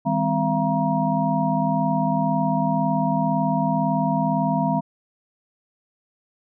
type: tone cluster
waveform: sine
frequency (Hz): 158 / 199.9 / 257.8 / 681 / 946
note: D#3 / G3 / C4 / F5 / A#5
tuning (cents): +27 / +34 / -26 / -44 / +25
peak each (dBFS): -25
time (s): 0.05-4.81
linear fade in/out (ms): 20
effects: none